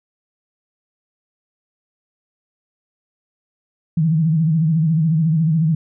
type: tone with vibrato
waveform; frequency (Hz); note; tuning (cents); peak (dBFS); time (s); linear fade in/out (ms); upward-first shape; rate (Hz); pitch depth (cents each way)
sine; 160; D#3; +49; -13; 3.97-5.75; 5; sine; 14; 95
effects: none